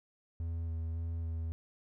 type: tone with vibrato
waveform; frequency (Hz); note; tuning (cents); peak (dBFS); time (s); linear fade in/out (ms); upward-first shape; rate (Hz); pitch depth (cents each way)
triangle; 82.41; E2; 0; -32; 0.4-1.52; 0; square; 1.8; 14
effects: none

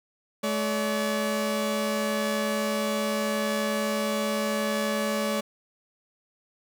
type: tone pair together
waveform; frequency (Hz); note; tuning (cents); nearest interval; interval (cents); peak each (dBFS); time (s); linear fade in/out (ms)
sawtooth; 214.4 / 572; A3 / D5; -45 / -46; octave + perfect fourth; 1699; -24; 0.43-5.41; 10
effects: none

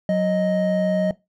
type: tone pair together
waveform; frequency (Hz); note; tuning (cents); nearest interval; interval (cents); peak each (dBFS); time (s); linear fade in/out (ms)
triangle; 185 / 622.3; F#3 / D#5; 0 / 0; octave + major sixth; 2100; -18; 0.09-1.11; 2
effects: noise-tail reverb RT60 0.2 s tail -19 dB re dry

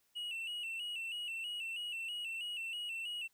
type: tone with vibrato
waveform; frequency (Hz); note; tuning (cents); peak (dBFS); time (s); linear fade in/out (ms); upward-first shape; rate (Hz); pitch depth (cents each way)
triangle; 2794; F7; 0; -37; 0.15-3.28; 20; square; 3.1; 65
effects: white hiss -75 dBFS RMS until 3.33 s

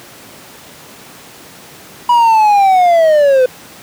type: linear sweep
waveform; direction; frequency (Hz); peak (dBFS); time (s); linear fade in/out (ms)
triangle; down; 975 to 498.9; -4; 2.09-3.46; 5
effects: pink hiss -36 dBFS RMS until 3.82 s + high-pass 150 Hz 12 dB/octave

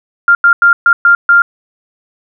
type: tone bursts at uneven times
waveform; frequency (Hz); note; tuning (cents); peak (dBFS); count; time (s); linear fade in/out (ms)
sine; 1396.9; F6; 0; -3; 6; 0.28-0.35 / 0.44-0.53 / 0.62-0.73 / 0.86-0.93 / 1.05-1.15 / 1.29-1.42; 2
effects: none

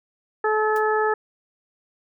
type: harmonic tone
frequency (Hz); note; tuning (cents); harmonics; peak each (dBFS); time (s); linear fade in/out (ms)
430.9; A4; -36; 1 / 2 / 3 / 4; -21 / -24 / -26 / -27; 0.44-1.14; 5
type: noise with exponential decay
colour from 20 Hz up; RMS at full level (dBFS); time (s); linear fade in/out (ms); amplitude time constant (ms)
white; -37; 0.76-0.83; 1; 15
effects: none

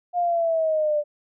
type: exponential sweep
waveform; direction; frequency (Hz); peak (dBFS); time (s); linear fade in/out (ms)
sine; down; 713 to 587.3; -19; 0.13-1.04; 50
effects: none

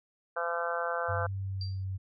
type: harmonic tone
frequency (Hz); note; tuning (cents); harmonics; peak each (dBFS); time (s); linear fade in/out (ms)
170.3; F3; -43; 3 / 4 / 5 / 6 / 7 / 8 / 9; -35 / -36 / -40 / -41 / -38 / -37 / -37; 0.36-1.27; 10
type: tone with pitch glide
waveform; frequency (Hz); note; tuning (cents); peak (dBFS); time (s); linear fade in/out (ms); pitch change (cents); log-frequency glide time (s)
sine; 97.5 to 95.27; G2 to G2; -9 to -49; -32; 1.08-1.98; 20; -40; 1.27-1.78
type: tone with exponential decay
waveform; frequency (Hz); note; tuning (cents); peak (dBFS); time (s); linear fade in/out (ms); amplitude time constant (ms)
sine; 4699; D8; 0; -36; 1.61-1.84; 2; 49
effects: none

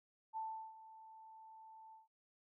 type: tone with ADSR envelope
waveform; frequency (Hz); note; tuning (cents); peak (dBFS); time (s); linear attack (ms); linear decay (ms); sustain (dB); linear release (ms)
sine; 884; A5; +8; -39; 0.33-2.08; 39; 360; -16; 150
effects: none

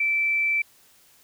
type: tone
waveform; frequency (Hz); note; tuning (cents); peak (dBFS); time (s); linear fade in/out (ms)
sine; 2328; D7; -16; -20; 0-0.62; 5
effects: white hiss -57 dBFS RMS until 1.23 s

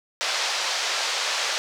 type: band-pass noise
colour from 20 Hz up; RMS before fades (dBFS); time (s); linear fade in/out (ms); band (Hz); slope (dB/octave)
white; -26; 0.21-1.58; 0; 510 to 5800; 24
effects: none

